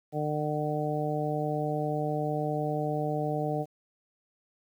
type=harmonic tone; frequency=150.5 Hz; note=D3; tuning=43 cents sharp; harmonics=1 / 2 / 3 / 4 / 5; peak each=-32 / -35 / -34 / -34 / -34 dBFS; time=0.12-3.66 s; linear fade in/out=50 ms; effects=10-bit